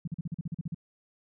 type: tone bursts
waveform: sine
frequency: 164.81 Hz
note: E3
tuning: in tune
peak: -30 dBFS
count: 11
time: 0.05-0.746 s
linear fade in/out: 5 ms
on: 26 ms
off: 41 ms
effects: none